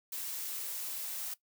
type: noise with high-pass filter sweep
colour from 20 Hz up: blue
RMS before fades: -39 dBFS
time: 0.12-1.34 s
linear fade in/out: 5 ms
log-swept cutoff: 270 to 680 Hz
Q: 1.9
effects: noise-tail reverb RT60 0.1 s tail -17 dB re dry